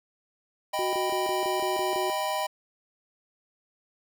square chord, Eb augmented, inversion none, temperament equal, 622.3 / 784 / 987.8 Hz, Eb5 / G5 / B5, 0 / 0 / 0 cents, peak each -32 dBFS, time 0.73-2.47 s, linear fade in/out 10 ms
sine tone bursts, 370 Hz, F#4, in tune, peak -29 dBFS, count 8, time 0.79-2.099 s, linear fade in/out 0 ms, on 140 ms, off 27 ms
effects none

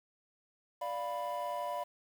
triangle chord, B diminished, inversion first, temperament equal, 587.3 / 698.5 / 987.8 Hz, D5 / F5 / B5, 0 / 0 / 0 cents, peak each -37 / -37 / -36 dBFS, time 0.81-1.84 s, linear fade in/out 10 ms, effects tanh soft clip ceiling -25 dBFS + 9-bit

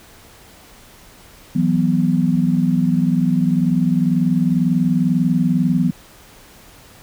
sine chord, E suspended second, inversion none, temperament equal, 164.81 / 185 / 246.9 Hz, E3 / F#3 / B3, 0 / 0 / 0 cents, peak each -18 dBFS, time 1.55-5.91 s, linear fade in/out 10 ms, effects pink hiss -45 dBFS RMS until 7.02 s

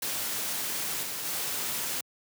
white noise with level steps, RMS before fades -32 / -35 / -32 dBFS, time 0.02-2.01 s, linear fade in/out 5 ms, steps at 1.03 / 1.25 s, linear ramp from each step 2 ms, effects high-pass 100 Hz 12 dB/octave

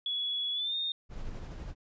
sine tone with pitch glide, 3382 to 3667 Hz, G#7 to A#7, +31 to -29 cents, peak -30 dBFS, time 0.06-0.92 s, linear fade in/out 2 ms, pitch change +140 cents, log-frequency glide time 0.53-0.75 s
brown noise with tremolo, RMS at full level -38 dBFS, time 1.09-1.75 s, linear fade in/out 50 ms, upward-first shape sine, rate 12 Hz, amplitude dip 30%
effects resampled to 16000 Hz

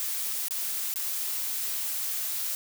blue noise with dropouts, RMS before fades -31 dBFS, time 0-2.55 s, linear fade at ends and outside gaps 0 ms, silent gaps 0.483-0.508 / 0.939-0.959 s, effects none

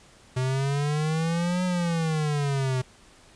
square exponential two-way sweep, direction up then down, 126.7 to 183.4 to 126.7 Hz, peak -24 dBFS, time 0.36-2.82 s, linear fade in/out 10 ms, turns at 1.64 s, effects pink hiss -54 dBFS RMS until 3.35 s + resampled to 22050 Hz

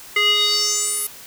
square tone with band-pass filter sweep, 415.3 Hz, G#4, in tune, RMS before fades -19 dBFS, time 0.16-1.07 s, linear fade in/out 5 ms, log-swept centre 2300 to 12000 Hz, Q 5.4, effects white hiss -40 dBFS RMS until 1.26 s

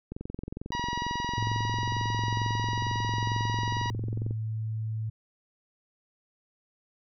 click train, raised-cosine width 3 ms, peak -23 dBFS, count 94, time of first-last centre 0.12-4.309 s, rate 22.2 Hz
harmonic tone, 961 Hz, B5, 48 cents flat, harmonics 1 / 2 / 3 / 4 / 5 / 6, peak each -31 / -37 / -41 / -43 / -45 / -47 dBFS, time 0.72-3.9 s, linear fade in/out 0 ms
sine tone, 110 Hz, A2, in tune, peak -29 dBFS, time 1.37-5.1 s, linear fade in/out 10 ms
effects none

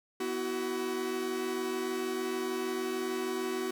45% pulse chord, B suspended fourth, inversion none, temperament equal with one note detuned, 246.9 / 329.6 / 376.2 Hz, B3 / E4 / F#4, 0 / 0 / +29 cents, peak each -39 / -39 / -33 dBFS, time 0.2-3.71 s, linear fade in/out 5 ms, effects none

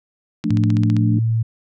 sine chord, D minor, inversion first, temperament equal, 174.61 / 220 / 293.7 Hz, F3 / A3 / D4, 0 / 0 / 0 cents, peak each -23 / -20 / -22 dBFS, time 0.44-1.19 s, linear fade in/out 5 ms
click train, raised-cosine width 0.2 ms, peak -15 dBFS, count 9, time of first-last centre 0.44-0.966 s, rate 15.2 Hz
sine tone with pitch glide, 110 to 113.22 Hz, A2 to A2, 0 to +50 cents, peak -15 dBFS, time 0.5-1.43 s, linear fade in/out 10 ms, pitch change +50 cents, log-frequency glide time 0.69-1.07 s
effects none

